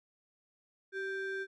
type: ring-modulated tone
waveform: triangle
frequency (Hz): 979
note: B5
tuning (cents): -15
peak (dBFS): -30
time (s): 0.92-1.47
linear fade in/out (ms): 50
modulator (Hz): 593
effects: resampled to 22050 Hz